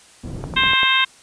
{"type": "low-pass noise", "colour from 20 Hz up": "white", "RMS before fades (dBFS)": -31, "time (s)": [0.23, 0.73], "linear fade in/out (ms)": 10, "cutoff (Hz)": 220, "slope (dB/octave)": 12}
{"type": "click train", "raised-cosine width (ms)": 1, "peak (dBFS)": -14, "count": 5, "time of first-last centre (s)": [0.44, 0.832], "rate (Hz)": 10.2}
{"type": "harmonic tone", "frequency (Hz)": 527, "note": "C5", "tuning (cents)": 12, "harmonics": [2, 3, 4, 5, 6, 7], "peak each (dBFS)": [-21, -21, -21, -21, -21, -21], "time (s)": [0.56, 1.05], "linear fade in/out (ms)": 10}
{"effects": ["white hiss -48 dBFS RMS until 1.22 s", "resampled to 22050 Hz"]}